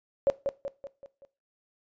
sine tone with echo, 554.4 Hz, C#5, in tune, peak -18 dBFS, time 0.27-0.3 s, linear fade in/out 0 ms, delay 190 ms, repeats 5, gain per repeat -6 dB, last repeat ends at 1.25 s, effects noise-tail reverb RT60 0.3 s tail -18 dB re dry + resampled to 16000 Hz

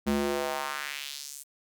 square tone with high-pass filter sweep, 71 Hz, C#2, 42 cents sharp, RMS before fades -32 dBFS, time 0.06-1.44 s, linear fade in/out 20 ms, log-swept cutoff 180 to 9300 Hz, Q 1.8, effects none

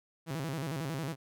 sawtooth tone with vibrato, 148.7 Hz, D3, 22 cents sharp, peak -30 dBFS, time 0.26-1.16 s, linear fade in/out 50 ms, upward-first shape square, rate 11 Hz, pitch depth 170 cents each way, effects none

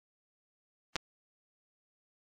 clicks, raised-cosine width 0.2 ms, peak -13 / -15 dBFS, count 2, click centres 0.957 / 0.963 s, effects AAC 48 kbps

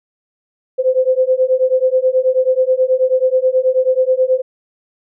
sine beating tone pair, 511 / 520.3 Hz, C5 / C5, -41 / -10 cents, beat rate 9.3 Hz, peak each -14 dBFS, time 0.78-4.42 s, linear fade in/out 20 ms, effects none

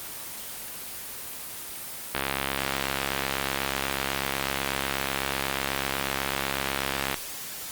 click train, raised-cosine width 0.3 ms, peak -9 dBFS, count 341, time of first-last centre 2.15-7.143 s, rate 68.1 Hz, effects white hiss -37 dBFS RMS until 7.71 s + Opus 24 kbps

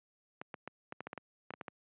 clicks, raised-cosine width 0.5 ms, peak -26 dBFS, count 12, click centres 0.415 / 0.542 / 0.676 / 0.924 / 1.006 / 1.07 / 1.131 / 1.177 / 1.506 / 1.538 / 1.612 / 1.682 s, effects high-pass 150 Hz 12 dB/octave + resampled to 8000 Hz

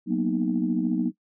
sine chord, B major seventh, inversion second, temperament equal, 185 / 233.1 / 246.9 / 311.1 Hz, F#3 / A#3 / B3 / D#4, 0 / 0 / 0 / 0 cents, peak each -27 dBFS, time 0.06-1.12 s, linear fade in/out 50 ms, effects noise-tail reverb RT60 0.1 s tail -20 dB re dry + tanh soft clip ceiling -12 dBFS

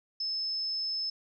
sine tone, 5230 Hz, E8, 15 cents flat, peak -30 dBFS, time 0.2-1.1 s, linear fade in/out 5 ms, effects none

